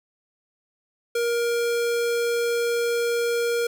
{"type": "tone", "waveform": "square", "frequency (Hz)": 471.2, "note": "A#4", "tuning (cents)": 19, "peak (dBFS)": -22, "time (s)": [1.15, 3.67], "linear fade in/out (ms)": 5, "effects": []}